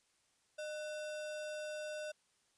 sine tone with sample-and-hold, 609 Hz, D#5, 37 cents flat, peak -40 dBFS, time 0.58-2.12 s, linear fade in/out 10 ms, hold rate 2100 Hz, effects white hiss -75 dBFS RMS until 2.57 s + resampled to 22050 Hz

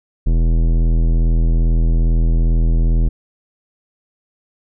sine tone with tanh clipping, 41.2 Hz, E1, in tune, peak -13 dBFS, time 0.26-3.09 s, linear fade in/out 10 ms, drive 16 dB, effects none

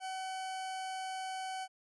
40% pulse tone, 756 Hz, F#5, 37 cents sharp, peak -37 dBFS, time 0-1.68 s, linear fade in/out 50 ms, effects resampled to 24000 Hz

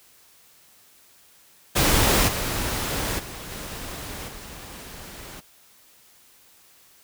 pink noise with level steps, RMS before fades -19 / -27 / -37 / -35 / -40 dBFS, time 1.75-5.41 s, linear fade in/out 20 ms, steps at 2.27 / 3.18 / 3.5 / 4.27 s, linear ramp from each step 20 ms, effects white hiss -55 dBFS RMS until 7.03 s

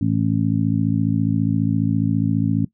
harmonic tone, 54.7 Hz, A1, 9 cents flat, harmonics 2 / 3 / 4 / 5, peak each -22 / -22 / -22 / -22 dBFS, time 0.01-2.65 s, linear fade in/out 5 ms, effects noise-tail reverb RT60 0.1 s tail -18 dB re dry

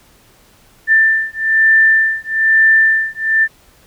sine beating tone pair, 1778 / 1779.1 Hz, A6 / A6, +18 / +19 cents, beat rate 1.1 Hz, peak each -12 dBFS, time 0.87-3.48 s, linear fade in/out 50 ms, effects pink hiss -49 dBFS RMS until 3.86 s

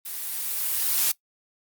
blue noise with level ramp, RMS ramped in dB -34 to -21 dBFS, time 0.05-1.12 s, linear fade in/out 10 ms, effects noise-tail reverb RT60 0.1 s tail -20 dB re dry + Opus 32 kbps

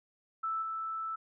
sine tone with level steps, 1318.5 Hz, E6, in tune, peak -31 / -34 dBFS, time 0.43-1.16 s, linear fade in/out 10 ms, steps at 0.62 s, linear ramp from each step 5 ms, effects none

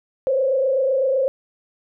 sine tone with frequency modulation, 532 Hz, C5, 29 cents sharp, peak -16 dBFS, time 0.27-1.28 s, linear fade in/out 0 ms, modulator 27.9 Hz, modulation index 0.93, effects none

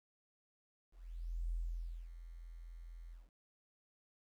sine tone with ADSR envelope, 42.14 Hz, E1, 39 cents sharp, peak -35 dBFS, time 0.91-3.3 s, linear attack 600 ms, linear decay 570 ms, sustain -13 dB, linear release 180 ms, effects 12-bit

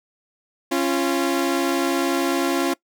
sawtooth tone pair together, 274.2 / 344.4 Hz, C#4 / F4, -19 / -24 cents, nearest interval major third, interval 395 cents, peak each -18 dBFS, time 0.71-2.74 s, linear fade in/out 10 ms, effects noise-tail reverb RT60 0.1 s tail -22 dB re dry

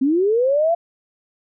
sine linear sweep, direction up, 253.7 to 693 Hz, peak -14 dBFS, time 0.01-0.75 s, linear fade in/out 10 ms, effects none

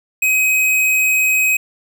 square tone, 2529 Hz, D#7, 28 cents sharp, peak -13 dBFS, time 0.22-1.57 s, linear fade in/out 5 ms, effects none

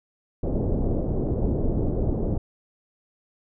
pink low-pass noise, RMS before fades -24 dBFS, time 0.43-2.38 s, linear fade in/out 5 ms, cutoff 530 Hz, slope 24 dB/octave, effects none

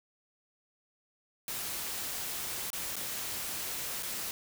white noise with dropouts, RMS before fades -37 dBFS, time 1.48-4.31 s, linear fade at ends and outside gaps 1 ms, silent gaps 2.703-2.731 / 2.957-2.965 / 4.026-4.031 s, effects none

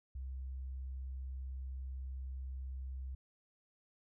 sine tone, 65.41 Hz, C2, in tune, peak -40 dBFS, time 0.15-3.15 s, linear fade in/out 5 ms, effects none

